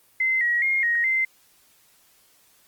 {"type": "tone with pitch steps", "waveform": "sine", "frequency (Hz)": [2065, 1907, 2134, 1880, 2076], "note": ["C7", "A#6", "C7", "A#6", "C7"], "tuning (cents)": [-23, 39, 34, 14, -14], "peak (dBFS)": -19, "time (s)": [0.2, 1.25], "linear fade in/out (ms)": 5, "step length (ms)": 210, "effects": ["white hiss -59 dBFS RMS until 2.67 s", "Opus 24 kbps"]}